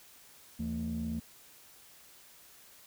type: tone cluster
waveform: sine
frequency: 79.1 / 166.8 / 225.6 Hz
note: D#2 / E3 / A3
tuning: +29 / +21 / +44 cents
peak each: -38 / -39 / -33 dBFS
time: 0.59-1.2 s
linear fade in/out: 10 ms
effects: tanh soft clip ceiling -28 dBFS + white hiss -57 dBFS RMS until 2.86 s